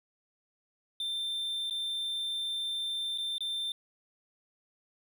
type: tone with dropouts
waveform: triangle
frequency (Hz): 3573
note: A7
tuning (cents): +26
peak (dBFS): -30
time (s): 1-3.72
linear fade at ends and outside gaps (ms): 2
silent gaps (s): 1.699-1.708 / 3.177-3.183 / 3.382-3.406
effects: none